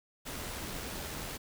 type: noise with amplitude modulation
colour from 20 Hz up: pink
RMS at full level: -39 dBFS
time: 0.25-1.38 s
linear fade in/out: 20 ms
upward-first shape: sine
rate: 88 Hz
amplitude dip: 25%
effects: none